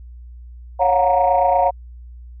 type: chord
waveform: sine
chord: Gb major seventh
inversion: second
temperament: equal with one note detuned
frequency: 554.4 / 711.5 / 740 / 932.3 Hz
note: Db5 / F5 / Gb5 / Bb5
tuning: 0 / +32 / 0 / 0 cents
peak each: -18 / -16 / -20 / -18 dBFS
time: 0.79-1.71 s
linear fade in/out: 20 ms
effects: tanh soft clip ceiling -5 dBFS + added 60 Hz sine -35 dBFS peak until 2.4 s